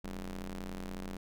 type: ring-modulated tone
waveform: sawtooth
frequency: 91 Hz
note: F#2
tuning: 28 cents flat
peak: -32 dBFS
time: 0.04-1.17 s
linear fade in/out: 5 ms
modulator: 109 Hz
effects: none